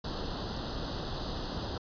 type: noise with comb filter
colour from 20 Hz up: pink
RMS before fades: -36 dBFS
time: 0.04-1.78 s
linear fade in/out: 5 ms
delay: 0.22 ms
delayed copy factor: +0.95
effects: resampled to 11025 Hz